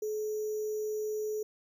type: tone with sample-and-hold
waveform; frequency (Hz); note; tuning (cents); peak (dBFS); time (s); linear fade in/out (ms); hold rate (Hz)
sine; 427.6; A4; -49; -31; 0.02-1.43; 5; 6300
effects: none